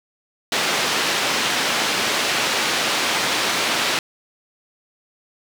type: band-pass noise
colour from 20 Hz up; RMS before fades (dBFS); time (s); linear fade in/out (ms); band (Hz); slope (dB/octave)
white; -21; 0.52-3.99; 2; 190 to 4000; 12
effects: none